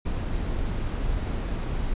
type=noise; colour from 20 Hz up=brown; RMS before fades=-27 dBFS; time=0.05-1.94 s; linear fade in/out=10 ms; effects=resampled to 8000 Hz